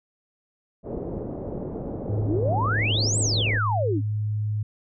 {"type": "low-pass noise", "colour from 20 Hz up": "white", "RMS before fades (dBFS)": -32, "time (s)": [0.83, 3.6], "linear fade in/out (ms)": 50, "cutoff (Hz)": 530, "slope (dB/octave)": 24}
{"type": "tone", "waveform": "sine", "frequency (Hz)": 105.9, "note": "G#2", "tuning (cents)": 34, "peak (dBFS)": -23, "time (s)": [2.09, 4.63], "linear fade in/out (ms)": 5}
{"type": "exponential two-way sweep", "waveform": "sine", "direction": "up then down", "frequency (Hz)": [247.7, 8372, 247.7], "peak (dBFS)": -23, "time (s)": [2.25, 4.02], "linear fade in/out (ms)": 50, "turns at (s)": 3.19}
{"effects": []}